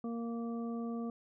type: harmonic tone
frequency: 232.4 Hz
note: A#3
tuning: 5 cents flat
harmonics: 1 / 2 / 3 / 5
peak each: -36 / -44 / -49 / -51 dBFS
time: 0.04-1.1 s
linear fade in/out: 2 ms
effects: none